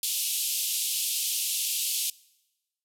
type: band-pass noise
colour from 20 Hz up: white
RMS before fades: -29 dBFS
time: 0.03-2.1 s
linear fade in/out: 2 ms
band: 2700 to 14000 Hz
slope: 48 dB/octave
effects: noise-tail reverb RT60 1.0 s tail -23 dB re dry